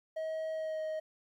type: tone with pitch glide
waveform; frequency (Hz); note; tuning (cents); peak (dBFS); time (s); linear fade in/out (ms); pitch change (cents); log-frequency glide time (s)
triangle; 636 to 627.2; D#5 to D#5; +38 to +14; -32; 0.16-1; 10; -24; 0.52-0.81
effects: 12-bit